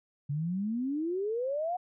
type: exponential sweep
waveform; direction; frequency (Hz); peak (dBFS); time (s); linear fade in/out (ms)
sine; up; 138.59 to 740; -29; 0.29-1.77; 10
effects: none